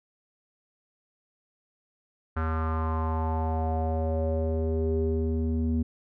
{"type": "tone with low-pass filter sweep", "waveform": "square", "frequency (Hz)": 80.1, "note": "E2", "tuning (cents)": -49, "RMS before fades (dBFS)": -27, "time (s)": [2.36, 5.83], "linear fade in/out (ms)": 10, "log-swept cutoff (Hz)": [1400, 270], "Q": 4.9, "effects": []}